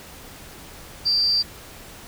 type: tone with amplitude modulation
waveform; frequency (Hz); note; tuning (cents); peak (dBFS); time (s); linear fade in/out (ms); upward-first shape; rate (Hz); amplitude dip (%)
sine; 4699; D8; 0; -15; 1.05-1.43; 20; sine; 275; 45
effects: pink hiss -42 dBFS RMS until 2.07 s